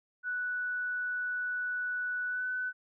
sine tone with pitch glide, 1480 to 1499.8 Hz, F#6 to F#6, 0 to +23 cents, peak -31 dBFS, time 0.23-2.73 s, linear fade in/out 50 ms, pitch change +23 cents, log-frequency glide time 2.28-2.43 s, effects none

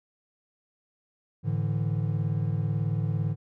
triangle chord, A suspended fourth, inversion none, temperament equal with one note detuned, 107.74 / 146.83 / 164.81 Hz, A2 / D3 / E3, -36 / 0 / 0 cents, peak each -26 / -27 / -30 dBFS, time 1.43-3.36 s, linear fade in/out 50 ms, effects none

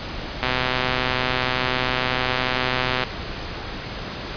click train, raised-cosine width 0.3 ms, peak -5 dBFS, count 332, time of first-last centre 0.43-3.036 s, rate 127 Hz, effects pink hiss -31 dBFS RMS until 4.36 s + resampled to 11025 Hz

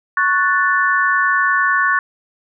sine chord, F# minor, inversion second, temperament equal, 1108.7 / 1480 / 1760 Hz, C#6 / F#6 / A6, 0 / 0 / 0 cents, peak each -17 dBFS, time 0.17-1.99 s, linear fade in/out 2 ms, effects none

